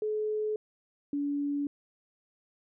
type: tone pair in turn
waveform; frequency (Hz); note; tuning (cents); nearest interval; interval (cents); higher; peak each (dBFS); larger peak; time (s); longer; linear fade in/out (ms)
sine; 427.7 / 286.4; A4 / D4; -49 / -43; perfect fifth; 694; first; -28; neither; 0.02-0.56 / 1.13-1.67; neither; 2
effects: none